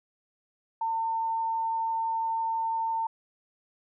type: tone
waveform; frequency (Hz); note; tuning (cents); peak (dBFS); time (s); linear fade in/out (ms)
sine; 903; A5; +45; -26; 0.81-3.07; 5
effects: none